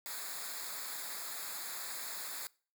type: noise with comb filter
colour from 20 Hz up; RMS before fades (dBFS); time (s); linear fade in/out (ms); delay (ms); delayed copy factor
white; -42; 0.06-2.47; 0; 0.34; -0.85
effects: noise-tail reverb RT60 0.4 s tail -23 dB re dry